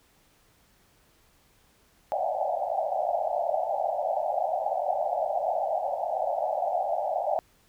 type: band-pass noise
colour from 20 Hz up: pink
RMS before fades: -28 dBFS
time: 2.12-7.39 s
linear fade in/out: 0 ms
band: 580 to 820 Hz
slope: 96 dB/octave
effects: pink hiss -63 dBFS RMS until 7.68 s